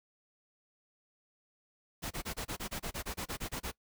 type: noise bursts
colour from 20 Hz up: pink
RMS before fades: -38 dBFS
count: 15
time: 2.02-3.718 s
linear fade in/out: 20 ms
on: 88 ms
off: 27 ms
effects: noise-tail reverb RT60 0.1 s tail -21 dB re dry

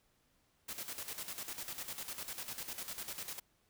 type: noise with tremolo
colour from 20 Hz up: white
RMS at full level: -42 dBFS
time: 0.68-3.4 s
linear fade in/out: 10 ms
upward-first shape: square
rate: 10 Hz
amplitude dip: 65%
effects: pink hiss -74 dBFS RMS until 3.69 s

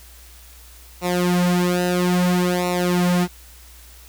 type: tone with flanger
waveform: sawtooth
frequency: 178.5 Hz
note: F3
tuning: 38 cents sharp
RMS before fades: -19 dBFS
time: 1.01-3.28 s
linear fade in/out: 50 ms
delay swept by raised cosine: 0.62 to 4.72 ms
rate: 0.6 Hz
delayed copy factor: -1
effects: added 60 Hz sine -44 dBFS peak until 4.08 s + white hiss -47 dBFS RMS until 4.08 s

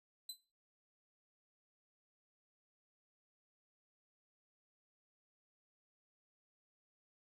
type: tone with exponential decay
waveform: sawtooth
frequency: 4032 Hz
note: B7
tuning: 35 cents sharp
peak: -37 dBFS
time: 0.29-0.41 s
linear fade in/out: 5 ms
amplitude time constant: 25 ms
effects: noise-tail reverb RT60 0.3 s tail -19 dB re dry + resampled to 32000 Hz

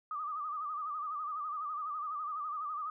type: tone with vibrato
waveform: sine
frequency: 1210 Hz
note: D#6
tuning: 49 cents flat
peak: -35 dBFS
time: 0.11-2.9 s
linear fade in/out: 2 ms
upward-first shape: sine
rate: 12 Hz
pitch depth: 86 cents each way
effects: none

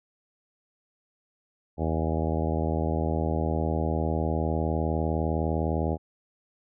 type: harmonic tone with a mistuned harmonic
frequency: 79.8 Hz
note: D#2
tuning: 44 cents sharp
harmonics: 1 / 2 / 3 / 4 / 5 / 6 / 7 / 8 / 9 / 10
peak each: -28 / -31 / -33 / -34 / -35 / -36 / -36 / -37 / -38 / -38 dBFS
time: 1.77-5.98 s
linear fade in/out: 50 ms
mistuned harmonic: 10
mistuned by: +52 cents
effects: none

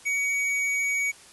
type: tone with hard clipping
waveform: triangle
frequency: 2253 Hz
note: C#7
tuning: 28 cents sharp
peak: -25 dBFS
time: 0.05-1.12 s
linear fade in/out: 20 ms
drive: 13 dB
effects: white hiss -50 dBFS RMS until 1.32 s + resampled to 24000 Hz

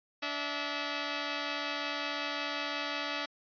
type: tone pair together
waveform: 5% pulse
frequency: 289.5 / 650 Hz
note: D4 / E5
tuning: -25 / -24 cents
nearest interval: octave + major second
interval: 1401 cents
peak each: -24 dBFS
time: 0.22-3.26 s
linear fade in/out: 10 ms
effects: resampled to 11025 Hz

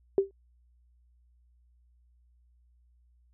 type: tone with exponential decay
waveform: sine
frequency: 392 Hz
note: G4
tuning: in tune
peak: -16 dBFS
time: 0.18-0.31 s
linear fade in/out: 1 ms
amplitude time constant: 27 ms
effects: added 60 Hz sine -61 dBFS peak until 3.33 s

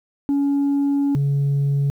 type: tone pair in turn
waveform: sine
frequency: 281.5 / 140.75 Hz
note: C#4 / C#3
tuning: +27 / +27 cents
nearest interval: octave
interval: 1200 cents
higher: first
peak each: -14 dBFS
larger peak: neither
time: 0.29-1.15 / 1.15-1.9 s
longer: first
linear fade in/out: 0 ms
effects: tanh soft clip ceiling -15 dBFS + 9-bit

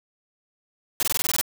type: noise bursts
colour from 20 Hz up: white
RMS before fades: -23 dBFS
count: 9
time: 1-1.412 s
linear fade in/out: 0 ms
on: 28 ms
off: 20 ms
effects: none

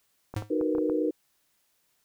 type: clicks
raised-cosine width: 1 ms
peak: -24 dBFS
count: 6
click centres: 0.34 / 0.423 / 0.612 / 0.751 / 0.783 / 0.898 s
type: tone with exponential decay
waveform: square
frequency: 105.2 Hz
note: G#2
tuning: 23 cents sharp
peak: -26 dBFS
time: 0.36-0.53 s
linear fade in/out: 5 ms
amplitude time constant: 35 ms
type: chord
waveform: sine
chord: B major seventh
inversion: first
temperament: just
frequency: 308.7 / 370.4 / 463 / 493.9 Hz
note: D#4 / F#4 / A#4 / B4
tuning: -14 / +2 / -12 / 0 cents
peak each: -27 / -32 / -30 / -31 dBFS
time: 0.5-1.11 s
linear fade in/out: 10 ms
effects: white hiss -71 dBFS RMS until 2.04 s

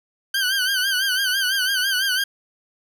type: tone with vibrato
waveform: 20% pulse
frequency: 1542 Hz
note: G6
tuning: 29 cents flat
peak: -14 dBFS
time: 0.34-2.24 s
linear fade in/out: 5 ms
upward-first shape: sine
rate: 6 Hz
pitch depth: 84 cents each way
effects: none

